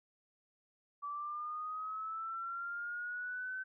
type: linear sweep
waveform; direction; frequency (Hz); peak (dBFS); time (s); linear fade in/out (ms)
sine; up; 1150 to 1532; -38; 1.02-3.64; 20
effects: none